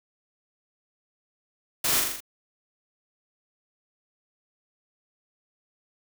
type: noise with echo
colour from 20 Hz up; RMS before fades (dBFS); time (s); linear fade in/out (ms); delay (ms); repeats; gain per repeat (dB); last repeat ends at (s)
white; -25; 1.84-2; 5; 41; 5; -3; 2.205
effects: none